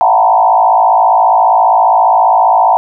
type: tone with frequency modulation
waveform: sine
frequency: 823 Hz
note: G#5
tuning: 16 cents flat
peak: -5 dBFS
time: 0.01-2.77 s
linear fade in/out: 0 ms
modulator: 54.9 Hz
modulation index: 2.6
effects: none